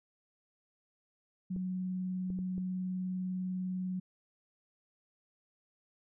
sine tone with vibrato, 184.3 Hz, F#3, 7 cents flat, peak -33 dBFS, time 1.5-4 s, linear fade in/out 10 ms, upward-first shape sine, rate 20 Hz, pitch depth 23 cents each way
clicks, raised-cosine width 3 ms, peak -32 dBFS, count 4, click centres 1.563 / 2.303 / 2.389 / 2.58 s
effects none

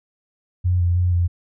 sine tone with pitch steps, 89.9 / 87.4 / 89.5 / 87.2 Hz, F#2 / F2 / F2 / F2, -49 / +2 / +43 / -2 cents, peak -15 dBFS, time 0.64-1.28 s, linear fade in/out 20 ms, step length 160 ms, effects none

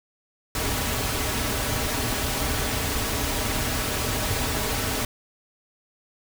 pink noise with comb filter, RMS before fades -26 dBFS, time 0.55-5.05 s, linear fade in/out 2 ms, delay 5.7 ms, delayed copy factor -0.55, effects none

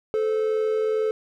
triangle tone pair together, 435.6 / 517.6 Hz, A4 / C5, -17 / -19 cents, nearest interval minor third, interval 298 cents, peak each -19 / -28 dBFS, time 0.14-1.11 s, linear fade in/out 0 ms, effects none

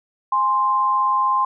sine tone pair together, 830.6 / 1046.5 Hz, G#5 / C6, 0 / 0 cents, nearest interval major third, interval 400 cents, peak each -24 / -16 dBFS, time 0.32-1.45 s, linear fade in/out 5 ms, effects none

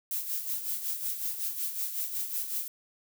violet noise with tremolo, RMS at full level -31 dBFS, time 0.11-2.68 s, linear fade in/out 2 ms, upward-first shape sine, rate 5.4 Hz, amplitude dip 60%, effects none

